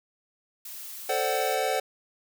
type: noise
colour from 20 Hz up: blue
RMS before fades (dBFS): -40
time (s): 0.65-1.55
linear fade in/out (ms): 5
type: chord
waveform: square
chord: D dominant seventh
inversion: second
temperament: equal with one note detuned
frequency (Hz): 440 / 523.3 / 587.3 / 752.5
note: A4 / C5 / D5 / F#5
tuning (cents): 0 / 0 / 0 / +29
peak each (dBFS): -32 / -31 / -33 / -29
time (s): 1.09-1.8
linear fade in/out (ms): 5
effects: none